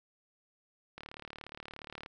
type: click train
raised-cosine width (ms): 0.3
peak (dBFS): -28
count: 41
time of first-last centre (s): 0.98-2.061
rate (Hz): 37
effects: none